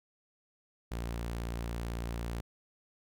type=tone; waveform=sawtooth; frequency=58 Hz; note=A#1; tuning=8 cents flat; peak=-31 dBFS; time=0.91-2.41 s; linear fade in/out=10 ms; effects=none